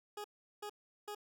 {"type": "tone bursts", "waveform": "20% pulse", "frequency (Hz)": 415.3, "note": "G#4", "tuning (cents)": 0, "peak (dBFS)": -37, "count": 3, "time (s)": [0.17, 1.149], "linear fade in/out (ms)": 5, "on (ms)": 73, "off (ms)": 380, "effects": []}